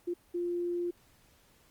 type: tone bursts at uneven times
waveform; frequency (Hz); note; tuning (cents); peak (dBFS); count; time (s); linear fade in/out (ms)
sine; 349.2; F4; 0; -30; 2; 0.07-0.14 / 0.34-0.91; 10
effects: pink hiss -64 dBFS RMS until 1.7 s + Opus 32 kbps